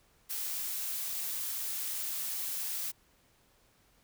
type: noise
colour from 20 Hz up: blue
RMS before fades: -36 dBFS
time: 0.29-2.92 s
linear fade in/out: 20 ms
effects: pink hiss -67 dBFS RMS until 4.03 s